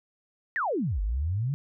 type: exponential two-way sweep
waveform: sine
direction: down then up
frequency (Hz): 1942 to 46.61 to 148.9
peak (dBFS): -25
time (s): 0.56-1.54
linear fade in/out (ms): 0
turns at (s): 1.01
effects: none